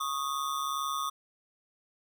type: ring-modulated tone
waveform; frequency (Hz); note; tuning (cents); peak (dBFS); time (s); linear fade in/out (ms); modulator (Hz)
square; 1174.7; D6; 0; -28; 0-1.1; 10; 71.1
effects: none